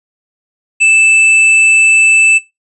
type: tone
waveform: square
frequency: 2637 Hz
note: E7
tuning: in tune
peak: -6 dBFS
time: 0.8-2.39 s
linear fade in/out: 20 ms
effects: noise-tail reverb RT60 0.2 s tail -17 dB re dry + resampled to 24000 Hz